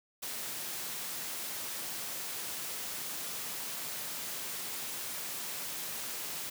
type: high-pass noise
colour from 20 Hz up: white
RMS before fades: -39 dBFS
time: 0.22-6.5 s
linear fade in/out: 10 ms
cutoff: 110 Hz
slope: 24 dB/octave
effects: none